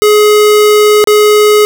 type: tone with dropouts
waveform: square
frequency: 421 Hz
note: G#4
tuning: 24 cents sharp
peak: -4 dBFS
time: 0.02-1.65 s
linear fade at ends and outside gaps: 0 ms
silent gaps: 1.041-1.073 s
effects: none